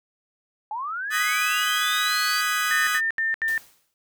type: linear sweep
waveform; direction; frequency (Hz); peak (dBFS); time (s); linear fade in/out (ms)
sine; up; 821 to 4736; -27; 0.71-2.41; 2
type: chord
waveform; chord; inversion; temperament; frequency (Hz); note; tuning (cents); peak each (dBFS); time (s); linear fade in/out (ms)
35% pulse; G# minor seventh; second; equal with one note detuned; 1244.5 / 1498.9 / 1661.2 / 1975.5; D#6 / F#6 / G#6 / B6; 0 / +22 / 0 / 0; -24 / -26 / -27 / -28; 1.1-3.01; 50
type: tone bursts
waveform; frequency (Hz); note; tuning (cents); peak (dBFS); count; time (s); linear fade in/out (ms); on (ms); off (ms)
sine; 1800; A6; +39; -21; 4; 2.71-3.578; 0; 160; 76
type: noise with exponential decay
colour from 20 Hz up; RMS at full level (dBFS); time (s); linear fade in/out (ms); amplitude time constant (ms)
white; -37; 3.48-3.94; 1; 99
effects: none